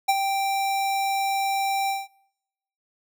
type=tone with ADSR envelope; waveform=square; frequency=784 Hz; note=G5; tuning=in tune; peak=-16 dBFS; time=0.08-2.08 s; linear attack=13 ms; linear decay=39 ms; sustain=-7 dB; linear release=190 ms; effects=noise-tail reverb RT60 0.9 s tail -26 dB re dry